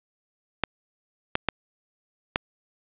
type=clicks; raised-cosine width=0.3 ms; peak=-5 dBFS; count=4; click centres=0.637 / 1.354 / 1.487 / 2.359 s; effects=resampled to 8000 Hz + 7-bit